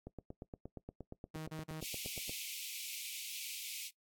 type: click train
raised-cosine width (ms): 2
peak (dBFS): -32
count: 20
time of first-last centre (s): 0.07-2.295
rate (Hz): 8.54
type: tone bursts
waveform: sawtooth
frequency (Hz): 157.2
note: D#3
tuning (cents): +18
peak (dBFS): -38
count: 3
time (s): 1.34-1.81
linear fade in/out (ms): 10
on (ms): 130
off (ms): 40
type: high-pass noise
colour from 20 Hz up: pink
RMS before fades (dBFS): -44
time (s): 1.8-3.91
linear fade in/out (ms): 50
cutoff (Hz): 2200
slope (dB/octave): 96
effects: noise-tail reverb RT60 0.1 s tail -19 dB re dry + AAC 64 kbps